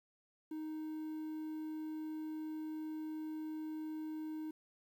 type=tone with quantisation; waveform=triangle; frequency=311.1 Hz; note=D#4; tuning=in tune; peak=-38 dBFS; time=0.51-4.51 s; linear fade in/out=5 ms; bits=11; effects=none